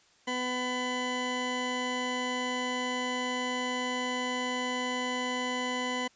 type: tone pair together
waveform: 20% pulse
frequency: 250.5 / 1002 Hz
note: B3 / B5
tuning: +25 / +25 cents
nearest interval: 2 octaves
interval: 2400 cents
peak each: -28 dBFS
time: 0.27-6.08 s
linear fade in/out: 10 ms
effects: white hiss -63 dBFS RMS until 6.15 s + resampled to 16000 Hz